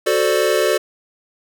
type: chord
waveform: square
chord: D dominant seventh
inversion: first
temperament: equal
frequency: 370 / 440 / 523.3 / 587.3 Hz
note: F#4 / A4 / C5 / D5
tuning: 0 / 0 / 0 / 0 cents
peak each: -21 / -20 / -23 / -20 dBFS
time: 0.06-0.78 s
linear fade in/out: 10 ms
effects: none